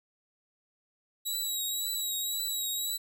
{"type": "tone with vibrato", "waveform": "15% pulse", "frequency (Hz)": 3869, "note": "B7", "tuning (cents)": -36, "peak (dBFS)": -24, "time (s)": [1.25, 2.98], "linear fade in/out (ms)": 20, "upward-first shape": "triangle", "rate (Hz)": 1.9, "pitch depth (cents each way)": 49, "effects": []}